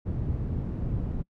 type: low-pass noise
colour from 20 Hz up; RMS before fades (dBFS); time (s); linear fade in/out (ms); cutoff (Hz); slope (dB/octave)
white; -30; 0.05-1.23; 20; 140; 12
effects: noise-tail reverb RT60 0.1 s tail -24 dB re dry